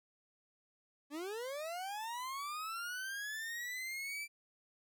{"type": "linear sweep", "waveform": "40% pulse", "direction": "up", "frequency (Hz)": [277.2, 2349], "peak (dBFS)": -39, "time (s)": [1.1, 4.28], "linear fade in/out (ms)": 50, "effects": []}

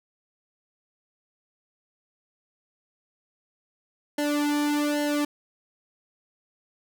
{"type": "tone with flanger", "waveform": "sawtooth", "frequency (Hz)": 293.7, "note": "D4", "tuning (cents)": 0, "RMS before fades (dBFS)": -25, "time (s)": [4.18, 5.25], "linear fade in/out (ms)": 5, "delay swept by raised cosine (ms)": [0.82, 1.92], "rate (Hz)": 1.2, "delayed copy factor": -0.95, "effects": []}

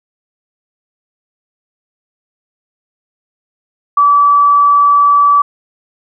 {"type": "tone", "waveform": "sine", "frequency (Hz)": 1152, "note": "D6", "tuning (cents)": -34, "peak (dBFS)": -5, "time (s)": [3.97, 5.42], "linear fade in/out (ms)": 5, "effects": []}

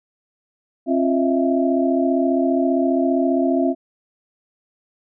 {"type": "tone cluster", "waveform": "sine", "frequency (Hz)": [268.8, 346.9, 635, 670], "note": ["C4", "F4", "D#5", "E5"], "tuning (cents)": [47, -12, 35, 28], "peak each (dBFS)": [-18, -22, -26, -22], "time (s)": [0.86, 3.75], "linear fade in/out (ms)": 50, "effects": []}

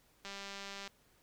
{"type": "click train", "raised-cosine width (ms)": 0.2, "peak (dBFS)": -28, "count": 125, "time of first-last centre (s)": [0.25, 0.876], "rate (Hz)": 198, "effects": ["pink hiss -69 dBFS RMS until 1.22 s"]}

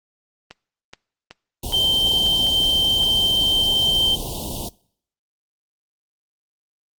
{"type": "clicks", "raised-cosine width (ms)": 0.2, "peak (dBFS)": -19, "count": 8, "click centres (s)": [0.51, 0.935, 1.31, 1.724, 2.265, 2.468, 2.637, 3.032]}
{"type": "band-stop noise", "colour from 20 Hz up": "pink", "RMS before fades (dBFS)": -28, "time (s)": [1.63, 4.69], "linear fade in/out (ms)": 5, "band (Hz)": [980, 2800], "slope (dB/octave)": 96}
{"type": "tone", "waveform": "sine", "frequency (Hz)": 3121, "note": "G7", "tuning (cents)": -8, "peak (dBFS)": -15, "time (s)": [1.72, 4.16], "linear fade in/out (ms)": 20}
{"effects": ["noise-tail reverb RT60 0.6 s tail -23 dB re dry", "Opus 24 kbps"]}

